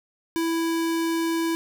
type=tone; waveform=square; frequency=330.3 Hz; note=E4; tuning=4 cents sharp; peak=-23 dBFS; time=0.36-1.55 s; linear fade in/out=0 ms; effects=none